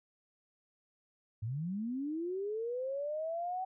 sine linear sweep, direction up, 101 to 759 Hz, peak -34 dBFS, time 1.42-3.65 s, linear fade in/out 10 ms, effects none

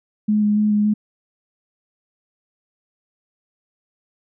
sine tone with vibrato, 210 Hz, G#3, 19 cents sharp, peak -14 dBFS, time 0.28-0.94 s, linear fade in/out 10 ms, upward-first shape square, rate 3.5 Hz, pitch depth 12 cents each way, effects none

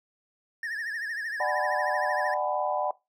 triangle tone with vibrato, 1760 Hz, A6, in tune, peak -29 dBFS, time 0.63-2.34 s, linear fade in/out 2 ms, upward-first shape triangle, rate 13 Hz, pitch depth 130 cents each way
sine chord, G# half-diminished seventh, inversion second, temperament just, 598 / 747.5 / 830.6 / 996.7 Hz, D5 / F#5 / G#5 / B5, +31 / +17 / 0 / +16 cents, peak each -30 / -29 / -33 / -33 dBFS, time 1.4-2.91 s, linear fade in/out 2 ms
effects noise-tail reverb RT60 0.2 s tail -18 dB re dry

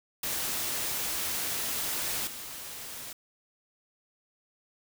white noise with level steps, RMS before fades -32 / -41 dBFS, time 0.23-3.13 s, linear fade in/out 5 ms, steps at 2.27 s, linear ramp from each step 2 ms, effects none

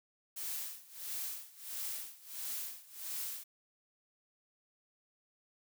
blue noise with tremolo, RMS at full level -39 dBFS, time 0.36-3.44 s, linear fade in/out 10 ms, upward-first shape sine, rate 1.5 Hz, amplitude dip 90%, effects none

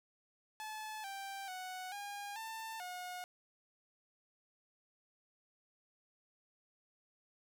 sawtooth tone with pitch steps, 864 / 785 / 740 / 812 / 892 / 723 Hz, A5 / G5 / F#5 / G#5 / A5 / F#5, -32 / +2 / 0 / -39 / +23 / -40 cents, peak -39 dBFS, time 0.6-3.24 s, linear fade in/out 0 ms, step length 440 ms, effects none

